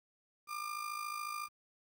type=tone with amplitude modulation; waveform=35% pulse; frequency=1200 Hz; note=D6; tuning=37 cents sharp; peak=-34 dBFS; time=0.47-1.49 s; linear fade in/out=50 ms; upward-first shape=sine; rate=54 Hz; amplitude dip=65%; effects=11-bit